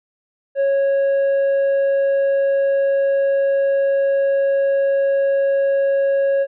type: tone with tanh clipping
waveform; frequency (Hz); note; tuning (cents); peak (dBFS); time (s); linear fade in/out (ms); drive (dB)
sine; 551; C#5; -11; -15; 0.55-6.47; 50; 4
effects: none